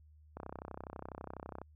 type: click train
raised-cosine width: 1 ms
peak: -29 dBFS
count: 41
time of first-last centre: 0.37-1.616 s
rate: 32.1 Hz
effects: added 76 Hz sine -58 dBFS peak until 1.75 s